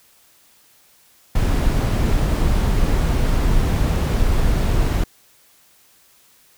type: noise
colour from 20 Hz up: brown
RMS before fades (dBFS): -17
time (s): 1.35-5.04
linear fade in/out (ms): 5
effects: white hiss -54 dBFS RMS until 6.57 s